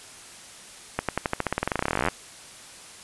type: accelerating click train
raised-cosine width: 0.5 ms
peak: -8 dBFS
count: 29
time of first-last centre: 0.99-2.085 s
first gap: 97 ms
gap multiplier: 0.92
effects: white hiss -45 dBFS RMS until 3.03 s + resampled to 24000 Hz